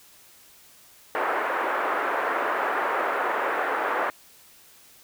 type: band-pass noise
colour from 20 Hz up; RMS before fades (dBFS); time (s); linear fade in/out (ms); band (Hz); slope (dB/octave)
white; -26; 1.15-4.1; 0; 370 to 1600; 24
effects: white hiss -53 dBFS RMS until 5.03 s